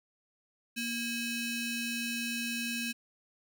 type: ring-modulated tone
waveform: sawtooth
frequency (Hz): 1396.9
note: F6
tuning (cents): 0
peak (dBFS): -26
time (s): 0.76-2.93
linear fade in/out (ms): 20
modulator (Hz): 1160
effects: none